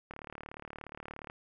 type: click train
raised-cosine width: 0.5 ms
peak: -28 dBFS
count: 45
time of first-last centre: 0.11-1.299 s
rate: 37 Hz
effects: none